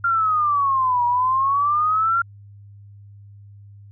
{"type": "exponential two-way sweep", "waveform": "sine", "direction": "down then up", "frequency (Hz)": [1396.9, 956, 1393], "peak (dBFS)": -16, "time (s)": [0.04, 2.22], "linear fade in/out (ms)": 5, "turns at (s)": 1.05, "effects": ["added 101 Hz sine -41 dBFS peak until 3.91 s"]}